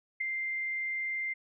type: tone with ADSR envelope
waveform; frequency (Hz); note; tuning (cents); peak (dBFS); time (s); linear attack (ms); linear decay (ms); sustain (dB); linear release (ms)
sine; 2093; C7; 0; -26; 0.2-1.34; 12; 4; -5; 16
effects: none